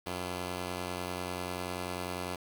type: tone pair together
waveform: 5% pulse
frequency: 90.1 / 340.4 Hz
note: F#2 / F4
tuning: -45 / -44 cents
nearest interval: octave + major seventh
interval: 2301 cents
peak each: -24 / -32 dBFS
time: 0.06-2.36 s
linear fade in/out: 5 ms
effects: 10-bit